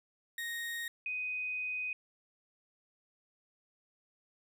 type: tone pair in turn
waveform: 35% pulse / sine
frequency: 1864.7 / 2500 Hz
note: A#6 / D#7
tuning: 0 / +8 cents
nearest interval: perfect fourth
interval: 508 cents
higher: second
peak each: -35 / -34 dBFS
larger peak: second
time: 0.38-0.88 / 1.06-1.93 s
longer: second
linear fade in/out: 2 ms
effects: none